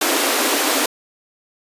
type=high-pass noise; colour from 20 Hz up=pink; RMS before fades=-18 dBFS; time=0.01-0.86 s; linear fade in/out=5 ms; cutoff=250 Hz; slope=96 dB/octave; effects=resampled to 32000 Hz